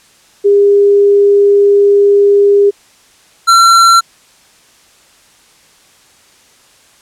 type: tone pair in turn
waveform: sine / square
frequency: 403.9 / 1358.6 Hz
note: G#4 / F6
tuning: -48 / -48 cents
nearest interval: octave + major sixth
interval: 2100 cents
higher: second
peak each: -4 dBFS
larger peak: neither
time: 0.44-2.71 / 3.47-4.01 s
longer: first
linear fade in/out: 20 ms
effects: white hiss -46 dBFS RMS until 7.01 s + low-pass 9000 Hz 12 dB/octave